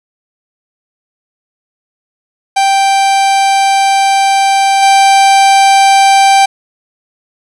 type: tone with level steps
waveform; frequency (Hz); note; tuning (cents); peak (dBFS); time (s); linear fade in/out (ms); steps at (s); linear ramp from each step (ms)
45% pulse; 784; G5; 0; -7 / -4; 2.56-6.46; 10; 4.82; 10
effects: resampled to 24000 Hz + 7-bit

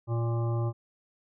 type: harmonic tone with a mistuned harmonic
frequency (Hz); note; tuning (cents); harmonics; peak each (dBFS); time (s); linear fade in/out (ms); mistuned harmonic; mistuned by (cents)
116.54; A#2; 0; 1 / 3 / 5 / 7 / 9 / 10; -26 / -36 / -40 / -43 / -45 / -46; 0.07-0.73; 50; 10; +22
effects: none

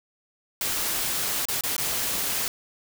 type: noise with dropouts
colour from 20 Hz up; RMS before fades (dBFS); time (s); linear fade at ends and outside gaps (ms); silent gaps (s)
white; -27; 0.61-2.48; 1; 1.454-1.485 / 1.609-1.636 / 1.765-1.78
effects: none

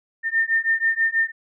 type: beating tone pair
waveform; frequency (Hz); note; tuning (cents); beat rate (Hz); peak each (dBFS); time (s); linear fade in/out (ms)
sine; 1808 / 1814.2; A6 / A#6; +47 / -47; 6.2; -21; 0.23-1.32; 50
effects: none

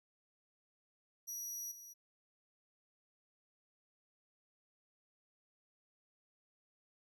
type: tone with level steps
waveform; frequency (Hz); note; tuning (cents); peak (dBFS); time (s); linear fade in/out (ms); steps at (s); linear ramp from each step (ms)
sawtooth; 5800; F#8; -35; -39 / -49; 1.27-1.94; 20; 1.71; 10
effects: none

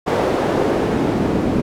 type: noise with band-pass filter sweep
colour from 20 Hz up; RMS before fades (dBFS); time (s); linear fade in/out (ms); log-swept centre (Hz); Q
pink; -18; 0.06-1.62; 20; 530 to 240; 1.2
effects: none

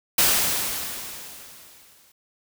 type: noise with exponential decay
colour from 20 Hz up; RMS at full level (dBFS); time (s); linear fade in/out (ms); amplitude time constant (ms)
white; -17; 0.18-2.12; 5; 420
effects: none

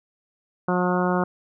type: harmonic tone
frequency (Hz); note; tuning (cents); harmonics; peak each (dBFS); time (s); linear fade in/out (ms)
180.2; F#3; -45; 1 / 2 / 3 / 4 / 5 / 6 / 7 / 8; -23 / -26 / -28 / -29 / -30 / -31 / -31 / -32; 0.68-1.24; 5
effects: none

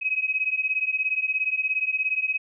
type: beating tone pair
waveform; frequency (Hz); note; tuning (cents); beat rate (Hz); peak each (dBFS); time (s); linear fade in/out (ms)
sine; 2529 / 2546; D#7 / D#7; +28 / +39; 17; -26 / -25; 0.01-2.38; 20
effects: none

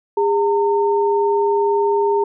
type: tone pair together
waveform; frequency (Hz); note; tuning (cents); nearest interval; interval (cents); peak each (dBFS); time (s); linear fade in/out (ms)
sine; 405.8 / 911; G#4 / A#5; -40 / -40; octave + major second; 1400; -15 / -19; 0.17-2.24; 5
effects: none

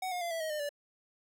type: tone with pitch steps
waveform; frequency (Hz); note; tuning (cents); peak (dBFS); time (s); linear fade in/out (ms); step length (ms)
square; 747 / 716.2 / 686.6 / 658.2 / 631.1 / 605 / 580; F#5 / F5 / F5 / E5 / D#5 / D#5 / D5; +16 / +43 / -30 / -3 / +24 / -49 / -22; -34; 0.02-0.692; 5; 96
effects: none

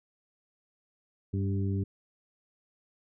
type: harmonic tone with a mistuned harmonic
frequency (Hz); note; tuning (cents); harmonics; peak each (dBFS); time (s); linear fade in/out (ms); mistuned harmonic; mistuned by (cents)
98; G2; 0; 1 / 2 / 3 / 4; -28 / -34 / -38 / -40; 1.33-1.84; 10; 3; -17
effects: none

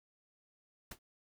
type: noise with exponential decay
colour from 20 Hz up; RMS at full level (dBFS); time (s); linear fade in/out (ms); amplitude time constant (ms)
pink; -40; 0.91-0.99; 5; 17
effects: none

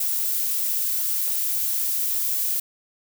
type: noise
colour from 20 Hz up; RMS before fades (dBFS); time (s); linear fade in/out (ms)
violet; -24; 0-2.6; 5
effects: none

